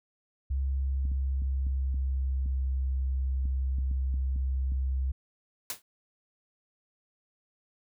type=tone with pitch glide; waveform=sine; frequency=67.4 to 65.78 Hz; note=C#2 to C2; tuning=-48 to +10 cents; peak=-26 dBFS; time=0.5-5.12 s; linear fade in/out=10 ms; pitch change=-42 cents; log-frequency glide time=0.67-2.67 s
type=clicks; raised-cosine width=5 ms; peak=-30 dBFS; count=12; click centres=1.053 / 1.117 / 1.42 / 1.668 / 1.944 / 2.46 / 3.455 / 3.786 / 3.913 / 4.141 / 4.361 / 4.72 s
type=noise with exponential decay; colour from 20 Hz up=white; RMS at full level=-30 dBFS; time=5.7-5.82 s; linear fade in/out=2 ms; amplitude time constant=25 ms
effects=none